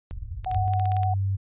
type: low-pass noise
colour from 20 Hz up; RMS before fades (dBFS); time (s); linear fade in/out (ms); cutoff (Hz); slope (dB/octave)
white; -34; 0.11-0.68; 0; 100; 48
type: clicks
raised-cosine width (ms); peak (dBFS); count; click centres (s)
0.2; -22; 9; 0.446 / 0.514 / 0.546 / 0.736 / 0.797 / 0.856 / 0.919 / 0.967 / 1.033
type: tone with vibrato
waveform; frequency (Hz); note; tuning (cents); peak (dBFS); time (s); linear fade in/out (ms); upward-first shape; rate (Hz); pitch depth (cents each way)
sine; 744; F#5; +9; -25; 0.46-1.14; 5; triangle; 12; 20
type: tone with pitch glide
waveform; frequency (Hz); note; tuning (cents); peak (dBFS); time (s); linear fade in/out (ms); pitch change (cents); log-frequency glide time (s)
sine; 98.1 to 97.37; G2 to G2; +2 to -11; -22; 0.54-1.37; 20; -13; 0.88-1.14
effects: resampled to 8000 Hz